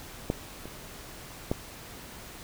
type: clicks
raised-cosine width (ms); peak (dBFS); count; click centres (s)
2; -12 / -26 / -13; 3; 0.301 / 0.656 / 1.515
effects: pink hiss -45 dBFS RMS until 2.43 s